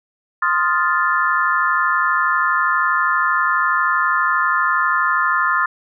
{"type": "chord", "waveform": "sine", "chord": "F dominant seventh", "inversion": "second", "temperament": "equal with one note detuned", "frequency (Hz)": [1046.5, 1244.5, 1396.9, 1752.9], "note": ["C6", "Eb6", "F6", "A6"], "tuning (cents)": [0, 0, 0, -7], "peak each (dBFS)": -20, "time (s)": [0.42, 5.66], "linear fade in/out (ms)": 5, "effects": []}